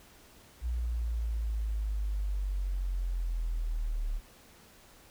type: linear sweep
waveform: sine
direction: down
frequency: 60.4 to 36.35 Hz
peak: -29 dBFS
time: 0.61-4.21 s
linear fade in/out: 50 ms
effects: pink hiss -57 dBFS RMS until 5.1 s